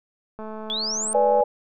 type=click train; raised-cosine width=1 ms; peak=-23 dBFS; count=222; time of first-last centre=0.39-1.408 s; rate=217 Hz
type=exponential sweep; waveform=sine; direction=up; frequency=3306 to 9050 Hz; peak=-24 dBFS; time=0.7-1.13 s; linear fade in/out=0 ms
type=chord; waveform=sine; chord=G# diminished; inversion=first; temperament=equal; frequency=493.9 / 587.3 / 830.6 Hz; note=B4 / D5 / G#5; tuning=0 / 0 / 0 cents; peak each=-20 dBFS; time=1.14-1.44 s; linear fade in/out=10 ms
effects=none